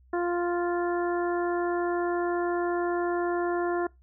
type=harmonic tone; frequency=349.2 Hz; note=F4; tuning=in tune; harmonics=1 / 2 / 3 / 4 / 5; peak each=-26 / -32 / -36 / -38 / -40 dBFS; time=0.13-3.87 s; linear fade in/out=5 ms; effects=noise-tail reverb RT60 0.2 s tail -23 dB re dry + added 63 Hz sine -55 dBFS peak until 4.02 s